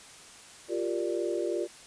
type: chord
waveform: sine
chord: G minor seventh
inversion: third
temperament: equal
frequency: 349.2 / 392 / 466.2 / 587.3 Hz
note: F4 / G4 / Bb4 / D5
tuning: 0 / 0 / 0 / 0 cents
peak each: -31 / -34 / -35 / -35 dBFS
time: 0.68-1.68 s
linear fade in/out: 50 ms
effects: white hiss -50 dBFS RMS until 1.86 s + resampled to 22050 Hz